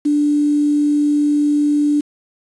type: tone with quantisation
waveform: sine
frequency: 293.7 Hz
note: D4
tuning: in tune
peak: -12 dBFS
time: 0.05-2.01 s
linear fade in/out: 10 ms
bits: 6
effects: resampled to 24000 Hz